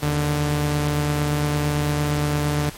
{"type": "tone pair together", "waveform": "sawtooth", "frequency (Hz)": [78.14, 147.5], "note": ["D#2", "D3"], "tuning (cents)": [8, 8], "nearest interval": "major seventh", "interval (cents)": 1100, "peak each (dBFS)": [-24, -16], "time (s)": [0.02, 2.7], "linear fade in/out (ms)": 10, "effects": ["pink hiss -39 dBFS RMS until 2.77 s", "MP3 64 kbps"]}